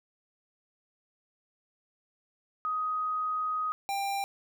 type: tone pair in turn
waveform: sine / square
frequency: 1253 / 793 Hz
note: D#6 / G5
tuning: +12 / +20 cents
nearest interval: minor sixth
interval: 792 cents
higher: first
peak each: -28 / -30 dBFS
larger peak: first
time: 2.65-3.72 / 3.89-4.24 s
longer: first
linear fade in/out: 0 ms
effects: none

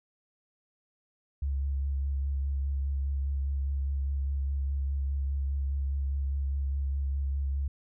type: tone with vibrato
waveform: sine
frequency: 69 Hz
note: C#2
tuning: 7 cents flat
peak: -27 dBFS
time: 1.42-7.68 s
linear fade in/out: 5 ms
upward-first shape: sine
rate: 4.9 Hz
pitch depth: 22 cents each way
effects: none

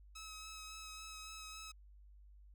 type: tone with vibrato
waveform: 10% pulse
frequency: 1285 Hz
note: E6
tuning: 45 cents flat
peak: -40 dBFS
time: 0.15-1.72 s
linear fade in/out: 10 ms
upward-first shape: sine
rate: 3.6 Hz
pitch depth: 16 cents each way
effects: added 50 Hz sine -57 dBFS peak until 2.54 s

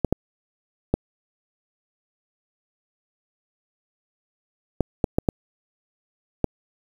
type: clicks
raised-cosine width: 2 ms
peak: -5 dBFS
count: 8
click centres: 0.047 / 0.126 / 0.94 / 4.807 / 5.042 / 5.185 / 5.288 / 6.443 s
effects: 7-bit

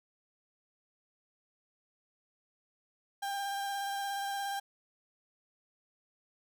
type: tone with vibrato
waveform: 35% pulse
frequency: 796 Hz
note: G5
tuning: 26 cents sharp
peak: -32 dBFS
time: 3.22-4.6 s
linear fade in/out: 10 ms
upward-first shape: square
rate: 17 Hz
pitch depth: 13 cents each way
effects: none

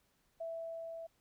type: tone with level ramp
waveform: sine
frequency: 660 Hz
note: E5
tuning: 2 cents sharp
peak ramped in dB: -38 to -43 dBFS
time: 0.4-1.07 s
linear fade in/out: 10 ms
effects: pink hiss -75 dBFS RMS until 1.2 s

